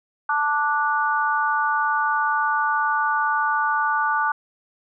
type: chord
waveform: sine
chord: D major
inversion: second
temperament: just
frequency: 881 / 1174.7 / 1468.3 Hz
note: A5 / D6 / F#6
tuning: +2 / 0 / -14 cents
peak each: -23 dBFS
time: 0.29-4.32 s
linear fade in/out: 5 ms
effects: none